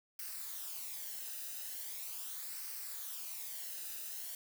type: noise with flanger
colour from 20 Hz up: blue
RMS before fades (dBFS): -44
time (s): 0.19-4.35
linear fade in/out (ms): 2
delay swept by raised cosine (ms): 0.28 to 0.91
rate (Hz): 0.4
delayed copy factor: -0.55
effects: none